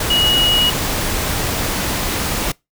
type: tone in noise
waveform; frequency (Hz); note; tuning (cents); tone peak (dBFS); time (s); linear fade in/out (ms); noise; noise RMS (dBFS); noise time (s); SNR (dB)
sine; 2902; F#7; -34; -13; 0.1-0.7; 5; pink; -20; 0-2.52; +4
effects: noise-tail reverb RT60 0.2 s tail -24 dB re dry